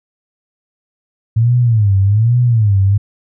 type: tone with vibrato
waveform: sine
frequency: 109.2 Hz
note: A2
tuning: 13 cents flat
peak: -8 dBFS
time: 1.36-2.98 s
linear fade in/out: 10 ms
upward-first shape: sine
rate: 1.2 Hz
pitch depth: 210 cents each way
effects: none